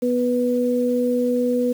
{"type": "tone pair together", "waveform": "sine", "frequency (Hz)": [246.4, 492.1], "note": ["B3", "B4"], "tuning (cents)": [-4, -6], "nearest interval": "octave", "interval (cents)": 1198, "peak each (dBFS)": -20, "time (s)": [0.02, 1.73], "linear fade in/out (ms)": 10, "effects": ["7-bit"]}